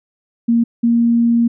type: tone pair in turn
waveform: sine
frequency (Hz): 233.1 / 234.1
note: A#3 / A#3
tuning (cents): 0 / +8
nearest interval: unison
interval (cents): 8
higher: second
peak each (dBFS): -10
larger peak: neither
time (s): 0.48-0.64 / 0.83-1.48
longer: second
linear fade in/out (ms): 10
effects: none